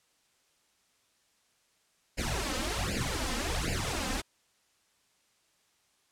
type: noise with flanger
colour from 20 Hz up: pink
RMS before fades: -32 dBFS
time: 2.17-4.22 s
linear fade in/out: 20 ms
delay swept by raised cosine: 0.41 to 3.91 ms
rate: 1.3 Hz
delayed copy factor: +0.95
effects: white hiss -70 dBFS RMS until 6.11 s + low-pass 9000 Hz 12 dB/octave

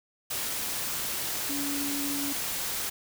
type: tone in noise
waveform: sine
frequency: 283.4 Hz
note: C#4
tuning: 38 cents sharp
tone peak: -32 dBFS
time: 1.49-2.33 s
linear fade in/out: 10 ms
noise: white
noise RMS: -32 dBFS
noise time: 0.3-2.9 s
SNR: -3 dB
effects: none

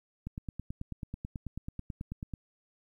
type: click train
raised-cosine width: 5 ms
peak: -25 dBFS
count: 20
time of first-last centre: 0.27-2.337 s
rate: 9.19 Hz
effects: 11-bit

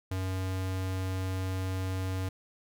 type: tone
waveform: square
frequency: 93.9 Hz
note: F#2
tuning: 26 cents sharp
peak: -31 dBFS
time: 0.11-2.29 s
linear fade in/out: 5 ms
effects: none

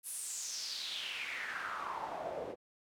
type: noise with band-pass filter sweep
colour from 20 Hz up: pink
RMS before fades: -41 dBFS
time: 0.03-2.56 s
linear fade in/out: 50 ms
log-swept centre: 11000 to 450 Hz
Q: 4.4
effects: none

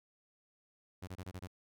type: tone bursts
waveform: sawtooth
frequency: 92.5 Hz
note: F#2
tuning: in tune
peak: -38 dBFS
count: 6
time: 1.02-1.474 s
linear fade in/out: 10 ms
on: 54 ms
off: 26 ms
effects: none

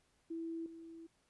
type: tone with level steps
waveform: sine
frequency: 329.6 Hz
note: E4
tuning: in tune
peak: -39 / -49 dBFS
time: 0.3-1.07 s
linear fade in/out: 10 ms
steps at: 0.66 s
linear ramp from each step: 2 ms
effects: pink hiss -75 dBFS RMS until 1.29 s + resampled to 24000 Hz

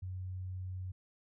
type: tone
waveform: sine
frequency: 92.5 Hz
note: F#2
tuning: in tune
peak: -38 dBFS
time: 0.02-0.92 s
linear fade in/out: 10 ms
effects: none

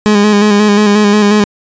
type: tone with vibrato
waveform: 30% pulse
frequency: 207.7 Hz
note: G#3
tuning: in tune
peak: -3 dBFS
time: 0.06-1.44 s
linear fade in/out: 0 ms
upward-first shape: square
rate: 5.6 Hz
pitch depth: 30 cents each way
effects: resampled to 16000 Hz

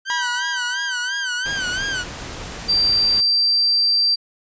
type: tone with vibrato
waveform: sawtooth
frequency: 1537 Hz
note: G6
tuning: 35 cents flat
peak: -18 dBFS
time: 0.05-2.05 s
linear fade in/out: 50 ms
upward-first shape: sine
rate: 2.9 Hz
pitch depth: 99 cents each way
type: tone with exponential decay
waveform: sawtooth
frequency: 970 Hz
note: B5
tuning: 31 cents flat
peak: -18 dBFS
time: 0.1-2.77 s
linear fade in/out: 0 ms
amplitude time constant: 580 ms
type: noise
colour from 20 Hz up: pink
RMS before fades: -32 dBFS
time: 1.45-3.21 s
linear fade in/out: 10 ms
type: tone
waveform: sine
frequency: 4699 Hz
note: D8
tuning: in tune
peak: -14 dBFS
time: 2.68-4.16 s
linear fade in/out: 20 ms
effects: resampled to 16000 Hz

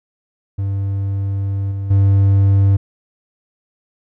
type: tone with level steps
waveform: triangle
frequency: 98.4 Hz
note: G2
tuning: 7 cents sharp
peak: -15 / -18 / -7 dBFS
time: 0.58-2.77 s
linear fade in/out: 10 ms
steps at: 1.71 / 1.9 s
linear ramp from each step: 10 ms
effects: none

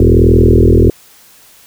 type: tone with frequency modulation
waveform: sine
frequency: 164.81 Hz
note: E3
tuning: in tune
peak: -4 dBFS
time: 0-0.9 s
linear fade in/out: 2 ms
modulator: 41.2 Hz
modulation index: 6.4
effects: white hiss -43 dBFS RMS until 1.66 s

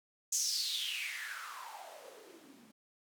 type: noise with band-pass filter sweep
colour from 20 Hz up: blue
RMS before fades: -40 dBFS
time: 0.32-2.72 s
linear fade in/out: 10 ms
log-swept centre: 6800 to 200 Hz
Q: 6.8
effects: none

